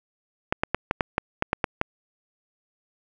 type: clicks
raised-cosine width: 0.5 ms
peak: -6 dBFS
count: 10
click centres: 0.525 / 0.635 / 0.746 / 0.911 / 1.008 / 1.181 / 1.424 / 1.531 / 1.642 / 1.814 s
effects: none